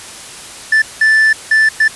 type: tone bursts at uneven times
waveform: triangle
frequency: 1760 Hz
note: A6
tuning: in tune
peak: -5 dBFS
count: 4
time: 0.72-0.82 / 1.01-1.33 / 1.51-1.69 / 1.8-1.88 s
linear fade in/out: 5 ms
effects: white hiss -31 dBFS RMS until 1.95 s + resampled to 24000 Hz